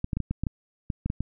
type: clicks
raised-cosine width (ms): 5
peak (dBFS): -15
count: 11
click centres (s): 0.044 / 0.132 / 0.17 / 0.203 / 0.31 / 0.436 / 0.468 / 0.902 / 1.06 / 1.101 / 1.206
effects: none